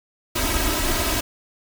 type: noise with comb filter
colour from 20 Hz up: pink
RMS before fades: -22 dBFS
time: 0.35-1.21 s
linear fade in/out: 10 ms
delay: 3.1 ms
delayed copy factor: +1
effects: none